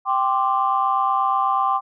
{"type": "chord", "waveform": "sine", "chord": "G suspended fourth", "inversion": "none", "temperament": "equal", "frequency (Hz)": [784, 1046.5, 1174.7], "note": ["G5", "C6", "D6"], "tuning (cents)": [0, 0, 0], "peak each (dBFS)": -21, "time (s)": [0.05, 1.81], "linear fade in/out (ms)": 50, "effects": ["tanh soft clip ceiling -7 dBFS"]}